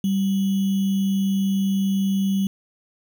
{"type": "tone with sample-and-hold", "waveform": "sine", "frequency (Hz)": 194.8, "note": "G3", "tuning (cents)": -11, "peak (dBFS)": -18, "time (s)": [0.04, 2.47], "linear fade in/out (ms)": 2, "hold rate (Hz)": 3150, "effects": []}